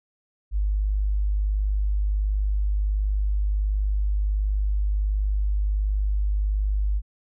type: tone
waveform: sine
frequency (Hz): 50.7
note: G#1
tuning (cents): -41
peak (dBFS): -20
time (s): 0.51-7.02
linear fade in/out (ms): 50
effects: none